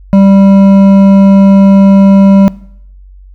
sine tone with hard clipping, 196 Hz, G3, in tune, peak -3 dBFS, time 0.13-2.48 s, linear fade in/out 0 ms, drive 9 dB, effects noise-tail reverb RT60 0.7 s tail -21 dB re dry + added 47 Hz sine -31 dBFS peak until 3.34 s

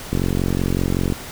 click train, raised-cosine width 3 ms, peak -7 dBFS, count 46, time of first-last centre 0.13-1.123 s, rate 45.3 Hz, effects pink hiss -34 dBFS RMS until 1.31 s

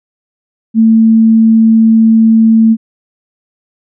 sine tone, 223.7 Hz, A3, 29 cents sharp, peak -3 dBFS, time 0.74-2.77 s, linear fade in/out 50 ms, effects none

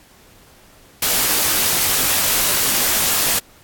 white noise with comb filter, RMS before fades -17 dBFS, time 1.02-3.39 s, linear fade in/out 5 ms, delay 18 ms, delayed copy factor -0.55, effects pink hiss -49 dBFS RMS until 3.63 s + AAC 64 kbps

